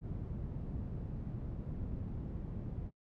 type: low-pass noise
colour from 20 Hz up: white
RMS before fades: -41 dBFS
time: 0.01-2.91 s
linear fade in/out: 50 ms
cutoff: 140 Hz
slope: 12 dB/octave
effects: noise-tail reverb RT60 0.1 s tail -23 dB re dry